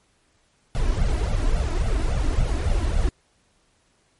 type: noise with flanger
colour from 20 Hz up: brown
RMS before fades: -21 dBFS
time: 0.75-3.09 s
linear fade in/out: 0 ms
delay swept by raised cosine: 1.4 to 3.1 ms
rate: 3.6 Hz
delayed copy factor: +0.95
effects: pink hiss -64 dBFS RMS until 4.19 s + MP3 48 kbps

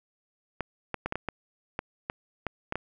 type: clicks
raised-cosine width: 0.5 ms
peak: -15 dBFS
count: 11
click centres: 0.607 / 0.943 / 1.06 / 1.124 / 1.156 / 1.287 / 1.791 / 2.099 / 2.467 / 2.724 / 2.756 s
effects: none

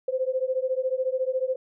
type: beating tone pair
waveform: sine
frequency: 512 / 526 Hz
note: C5 / C5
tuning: -38 / +9 cents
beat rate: 14 Hz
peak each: -26 / -27 dBFS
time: 0.08-1.56 s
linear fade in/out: 5 ms
effects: none

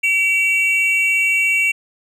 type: tone pair together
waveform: triangle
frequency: 2290 / 2727 Hz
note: D7 / F7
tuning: -44 / -42 cents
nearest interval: minor third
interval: 302 cents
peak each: -15 dBFS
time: 0.03-1.72 s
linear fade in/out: 10 ms
effects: none

